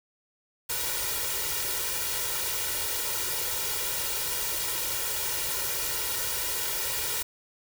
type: noise with comb filter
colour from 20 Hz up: white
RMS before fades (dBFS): -30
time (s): 0.69-7.23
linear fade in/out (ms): 10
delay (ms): 2.1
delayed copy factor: +1
effects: none